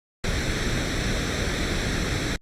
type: noise with comb filter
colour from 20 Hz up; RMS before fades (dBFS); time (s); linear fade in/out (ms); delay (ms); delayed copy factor
pink; -25; 0.24-2.36; 0; 0.52; +0.6
effects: low-pass 6000 Hz 12 dB/octave + Opus 48 kbps